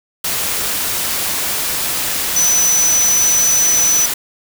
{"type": "tone in noise", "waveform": "sine", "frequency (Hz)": 5990, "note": "F#8", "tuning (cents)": 20, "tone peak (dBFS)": -11, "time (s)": [2.36, 4.06], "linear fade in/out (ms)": 5, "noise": "white", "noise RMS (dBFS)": -19, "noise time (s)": [0.24, 4.14], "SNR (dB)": 5, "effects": []}